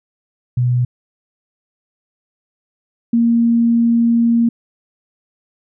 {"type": "tone pair in turn", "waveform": "sine", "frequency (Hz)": [123.47, 233.1], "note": ["B2", "A#3"], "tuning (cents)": [0, 0], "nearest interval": "major seventh", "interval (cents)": 1100, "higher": "second", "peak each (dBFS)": [-12, -10], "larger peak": "second", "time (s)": [[0.57, 0.85], [3.13, 4.49]], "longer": "second", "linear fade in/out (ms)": 5, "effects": []}